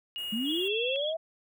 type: tone with pitch glide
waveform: sine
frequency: 2868 to 2691 Hz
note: F7 to E7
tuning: +45 to +35 cents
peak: -33 dBFS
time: 0.16-0.96 s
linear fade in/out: 0 ms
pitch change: -110 cents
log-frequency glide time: 0.58-0.71 s
type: band-stop noise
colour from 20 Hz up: white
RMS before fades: -49 dBFS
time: 0.18-0.68 s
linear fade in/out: 0 ms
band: 3400 to 7300 Hz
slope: 96 dB/octave
type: linear sweep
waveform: sine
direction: up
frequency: 206.4 to 661 Hz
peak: -29 dBFS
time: 0.32-1.17 s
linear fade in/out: 10 ms
type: tone with vibrato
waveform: sine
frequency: 3322 Hz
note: G#7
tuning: in tune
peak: -32 dBFS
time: 0.44-1.14 s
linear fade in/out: 50 ms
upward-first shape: sine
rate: 19 Hz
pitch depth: 51 cents each way
effects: none